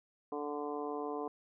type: harmonic tone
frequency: 146.83 Hz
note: D3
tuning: in tune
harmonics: 2 / 3 / 4 / 5 / 6 / 7 / 8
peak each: -42 / -39 / -49 / -43 / -51 / -44 / -56 dBFS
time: 0.32-1.28 s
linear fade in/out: 2 ms
effects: none